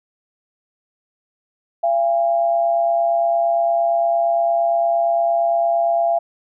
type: tone pair together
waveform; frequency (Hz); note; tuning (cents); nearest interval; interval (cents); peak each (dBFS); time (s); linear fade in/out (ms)
sine; 680 / 808.7; F5 / G#5; -46 / -46; minor third; 300; -15 / -23; 1.83-6.19; 10
effects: none